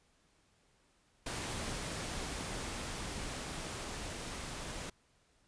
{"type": "noise with level ramp", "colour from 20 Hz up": "pink", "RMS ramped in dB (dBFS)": [-39, -43], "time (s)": [1.26, 4.9], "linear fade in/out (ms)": 5, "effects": ["pink hiss -71 dBFS RMS until 5.47 s", "resampled to 22050 Hz"]}